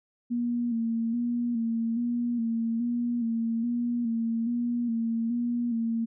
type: tone with vibrato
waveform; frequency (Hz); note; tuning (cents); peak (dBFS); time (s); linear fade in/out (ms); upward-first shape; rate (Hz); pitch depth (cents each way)
sine; 233.9; A#3; +6; -25; 0.3-6.06; 20; square; 1.2; 40
effects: none